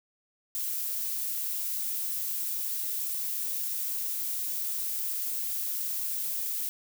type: noise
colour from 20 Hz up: violet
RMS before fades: -32 dBFS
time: 0.55-6.69 s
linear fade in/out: 0 ms
effects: none